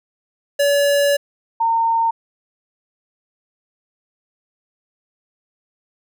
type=tone pair in turn; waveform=square / sine; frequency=570 / 913.8 Hz; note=C#5 / A#5; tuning=+48 / -35 cents; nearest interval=minor sixth; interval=817 cents; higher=second; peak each=-14 dBFS; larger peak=neither; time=0.59-1.17 / 1.6-2.11 s; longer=first; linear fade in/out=10 ms; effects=none